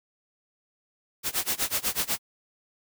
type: noise with tremolo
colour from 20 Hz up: white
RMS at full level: -25 dBFS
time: 1.23-2.19 s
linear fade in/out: 50 ms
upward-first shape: sine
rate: 8.1 Hz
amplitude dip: 95%
effects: none